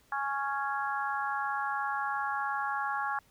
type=harmonic tone; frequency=277.2 Hz; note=C#4; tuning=in tune; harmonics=3 / 4 / 5 / 6; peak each=-34 / -35 / -36 / -37 dBFS; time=0.12-3.19 s; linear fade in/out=2 ms; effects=pink hiss -65 dBFS RMS until 3.3 s